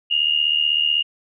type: tone pair together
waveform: sine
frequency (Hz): 2806 / 2882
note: F7 / F#7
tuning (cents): +8 / -46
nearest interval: unison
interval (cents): 46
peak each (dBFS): -19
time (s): 0.1-1.03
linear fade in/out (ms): 20
effects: none